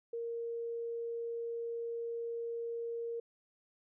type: tone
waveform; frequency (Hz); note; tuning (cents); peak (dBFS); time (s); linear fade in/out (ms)
sine; 465.5; A#4; -2; -36; 0.13-3.2; 5
effects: none